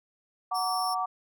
sine chord, Gb augmented, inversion none, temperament just, 740 / 925 / 1156.2 Hz, Gb5 / Bb5 / D6, 0 / -14 / -27 cents, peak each -30 / -35 / -30 dBFS, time 0.51-1.06 s, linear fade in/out 10 ms
sawtooth tone, 5420 Hz, E8, 47 cents sharp, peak -31 dBFS, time 0.54-0.95 s, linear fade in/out 20 ms
effects none

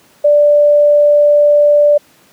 sine tone, 587.3 Hz, D5, in tune, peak -5 dBFS, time 0.24-1.98 s, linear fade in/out 10 ms, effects pink hiss -48 dBFS RMS until 2.32 s + high-pass 150 Hz 12 dB/octave

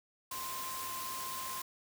sine tone in noise, 1046.5 Hz, C6, in tune, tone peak -41 dBFS, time 0.31-1.62 s, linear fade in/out 5 ms, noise white, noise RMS -42 dBFS, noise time 0.31-1.62 s, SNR -2 dB, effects none

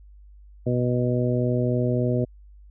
harmonic tone, 123.47 Hz, B2, in tune, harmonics 1 / 2 / 3 / 4 / 5, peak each -23 / -26 / -28 / -29 / -30 dBFS, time 0.66-2.25 s, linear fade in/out 10 ms, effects added 50 Hz sine -45 dBFS peak until 2.7 s

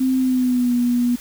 sine tone with pitch glide, 260.2 to 242.8 Hz, C4 to B3, -9 to -29 cents, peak -15 dBFS, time 0-1.16 s, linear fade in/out 10 ms, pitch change -120 cents, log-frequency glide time 0.18-0.74 s, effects added 50 Hz sine -49 dBFS peak until 1.2 s + white hiss -40 dBFS RMS until 1.2 s

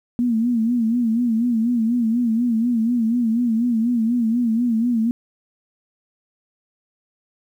sine tone with vibrato, 233.1 Hz, A#3, in tune, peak -16 dBFS, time 0.19-5.11 s, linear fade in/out 0 ms, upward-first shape sine, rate 4.1 Hz, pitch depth 97 cents each way, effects 9-bit

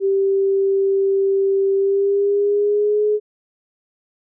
sine tone with pitch glide, 390.8 to 421.3 Hz, G4 to G#4, -5 to +25 cents, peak -14 dBFS, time 0-3.2 s, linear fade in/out 50 ms, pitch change +130 cents, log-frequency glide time 1.75-3.05 s, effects none

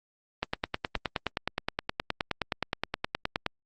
click train, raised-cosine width 0.3 ms, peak -11 dBFS, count 30, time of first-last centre 0.43-3.463 s, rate 9.56 Hz, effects Opus 32 kbps

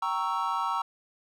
triangle chord, G diminished seventh, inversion none, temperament equal with one note detuned, 778.1 / 932.3 / 1108.7 / 1318.5 Hz, G5 / Bb5 / Db6 / Fb6, -13 / 0 / 0 / 0 cents, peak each -34 / -29 / -30 / -30 dBFS, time 0.02-0.82 s, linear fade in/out 5 ms, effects none

